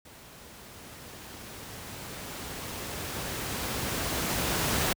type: noise with level ramp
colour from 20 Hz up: pink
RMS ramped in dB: -50 to -26 dBFS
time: 0.05-4.93 s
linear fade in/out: 5 ms
effects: high-pass 60 Hz 12 dB/octave